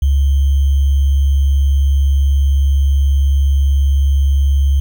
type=tone with sample-and-hold; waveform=sine; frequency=69.3 Hz; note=C#2; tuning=in tune; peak=-9 dBFS; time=0.02-4.8 s; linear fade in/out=5 ms; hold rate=3150 Hz; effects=none